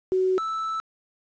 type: tone pair in turn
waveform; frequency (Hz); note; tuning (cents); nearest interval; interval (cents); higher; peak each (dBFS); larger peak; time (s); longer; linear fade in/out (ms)
sine / triangle; 373.9 / 1315.2; F#4 / E6; +18 / -4; octave + minor seventh; 2178; second; -19 / -24; first; 0.12-0.38 / 0.38-0.8; second; 0
effects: resampled to 16000 Hz + 9-bit